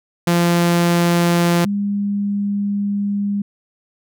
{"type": "tone pair in turn", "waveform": ["sawtooth", "sine"], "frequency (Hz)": [172.3, 202.3], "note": ["F3", "G#3"], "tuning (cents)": [-23, -45], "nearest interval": "minor third", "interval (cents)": 278, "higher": "second", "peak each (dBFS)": [-9, -17], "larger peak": "first", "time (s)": [[0.27, 1.65], [1.65, 3.42]], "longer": "second", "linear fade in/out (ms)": 5, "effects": []}